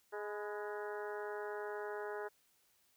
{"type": "harmonic tone with a mistuned harmonic", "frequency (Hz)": 208.6, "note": "G#3", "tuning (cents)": 8, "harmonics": [2, 3, 4, 5, 6, 7, 8, 9], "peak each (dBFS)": [-42, -49, -48, -52, -54, -50, -53, -58], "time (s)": [0.12, 2.29], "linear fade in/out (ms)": 20, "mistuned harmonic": 5, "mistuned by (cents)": -56, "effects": ["white hiss -73 dBFS RMS until 2.96 s"]}